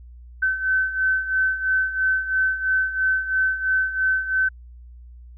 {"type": "beating tone pair", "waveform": "sine", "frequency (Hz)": [1528, 1531], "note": ["G6", "G6"], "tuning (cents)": [-45, -41], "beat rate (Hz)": 3, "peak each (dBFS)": [-25, -20], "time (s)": [0.42, 4.49], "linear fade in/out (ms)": 10, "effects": ["added 60 Hz sine -40 dBFS peak until 5.37 s"]}